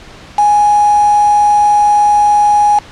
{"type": "tone with quantisation", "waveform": "sine", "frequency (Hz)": 830.6, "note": "G#5", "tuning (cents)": 0, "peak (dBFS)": -6, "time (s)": [0.38, 2.79], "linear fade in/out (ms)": 5, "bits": 3, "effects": ["pink hiss -35 dBFS RMS until 2.91 s", "low-pass 5000 Hz 12 dB/octave"]}